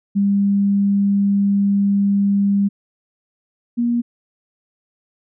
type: tone pair in turn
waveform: sine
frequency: 200 / 237.8 Hz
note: G3 / A#3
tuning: +35 / +35 cents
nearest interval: minor third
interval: 300 cents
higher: second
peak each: -13 / -15 dBFS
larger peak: first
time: 0.15-2.69 / 3.77-4.02 s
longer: first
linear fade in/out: 20 ms
effects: none